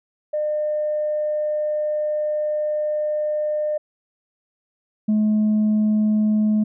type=tone pair in turn; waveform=sine; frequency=604 / 213.5 Hz; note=D5 / G#3; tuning=+48 / +48 cents; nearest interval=octave + tritone; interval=1800 cents; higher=first; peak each=-19 / -13 dBFS; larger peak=second; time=0.33-3.78 / 5.08-6.64 s; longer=first; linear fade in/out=10 ms; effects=tanh soft clip ceiling -14 dBFS